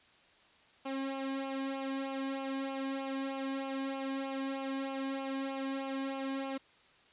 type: tone with flanger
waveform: sawtooth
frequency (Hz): 270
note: C#4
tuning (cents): -45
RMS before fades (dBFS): -37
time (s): 0.85-6.58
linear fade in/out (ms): 10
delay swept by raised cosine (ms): 0.53 to 1.53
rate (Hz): 3.2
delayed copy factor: -0.7
effects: white hiss -63 dBFS RMS until 7.12 s + resampled to 8000 Hz